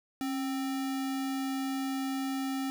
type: tone with sample-and-hold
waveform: sine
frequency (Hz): 270.2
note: C#4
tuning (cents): -44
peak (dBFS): -30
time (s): 0.21-2.7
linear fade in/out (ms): 0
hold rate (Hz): 1050
effects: none